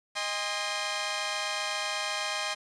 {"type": "chord", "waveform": "10% pulse", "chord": "Ab major", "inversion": "second", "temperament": "equal with one note detuned", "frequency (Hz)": [622.3, 811.6, 1046.5], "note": ["Eb5", "Ab5", "C6"], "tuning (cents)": [0, -40, 0], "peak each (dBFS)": [-26, -26, -26], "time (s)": [0.15, 2.55], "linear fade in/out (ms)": 20, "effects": ["resampled to 22050 Hz", "9-bit"]}